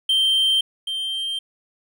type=tone pair in turn; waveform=triangle; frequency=3138 / 3151 Hz; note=G7 / G7; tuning=+1 / +8 cents; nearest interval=unison; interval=7 cents; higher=second; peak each=-14 / -22 dBFS; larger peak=first; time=0.09-0.61 / 0.87-1.39 s; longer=neither; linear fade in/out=5 ms; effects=none